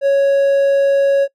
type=tone; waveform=triangle; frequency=554.4 Hz; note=C#5; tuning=in tune; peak=-8 dBFS; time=0.01-1.28 s; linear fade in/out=50 ms; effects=noise-tail reverb RT60 0.1 s tail -22 dB re dry